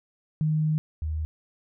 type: tone pair in turn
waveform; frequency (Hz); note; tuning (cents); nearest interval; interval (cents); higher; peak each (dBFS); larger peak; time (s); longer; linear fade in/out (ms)
sine; 154.9 / 77.92; D#3 / D#2; -7 / +3; octave; 1190; first; -21 / -26; first; 0.41-0.78 / 1.02-1.25; first; 0
effects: none